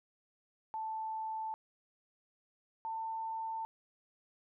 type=tone pair in turn; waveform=sine; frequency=880 / 894.3 Hz; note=A5 / A5; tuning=0 / +28 cents; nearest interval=unison; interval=28 cents; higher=second; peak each=-36 / -36 dBFS; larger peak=neither; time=0.74-1.54 / 2.85-3.65 s; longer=neither; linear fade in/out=0 ms; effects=none